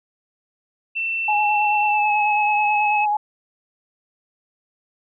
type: tone with pitch glide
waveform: sine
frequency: 2684 to 2579 Hz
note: E7 to E7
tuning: +31 to -39 cents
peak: -21 dBFS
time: 0.95-3.06 s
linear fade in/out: 20 ms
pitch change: -70 cents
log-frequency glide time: 1.86-2.12 s
type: tone with vibrato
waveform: sine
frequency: 837 Hz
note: G#5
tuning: 13 cents sharp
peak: -17 dBFS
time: 1.28-3.17 s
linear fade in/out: 5 ms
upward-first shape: sine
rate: 9.2 Hz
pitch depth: 27 cents each way
effects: none